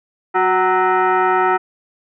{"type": "tone with frequency modulation", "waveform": "sine", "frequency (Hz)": 190.4, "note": "F#3", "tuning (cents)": 50, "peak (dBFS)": -12, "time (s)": [0.34, 1.58], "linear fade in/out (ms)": 20, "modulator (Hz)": 558, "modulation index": 2.5, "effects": []}